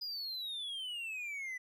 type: exponential sweep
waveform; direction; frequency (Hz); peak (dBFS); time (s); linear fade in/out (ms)
triangle; down; 4978 to 1977; -37; 0.01-1.58; 10
effects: none